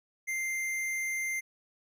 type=tone with hard clipping; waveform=sine; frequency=2093 Hz; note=C7; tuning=in tune; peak=-32 dBFS; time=0.27-1.41 s; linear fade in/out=20 ms; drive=14 dB; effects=none